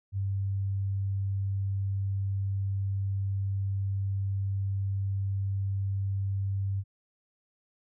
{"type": "tone", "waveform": "sine", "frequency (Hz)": 98, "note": "G2", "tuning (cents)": 0, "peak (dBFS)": -27, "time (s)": [0.12, 6.84], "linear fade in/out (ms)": 50, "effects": []}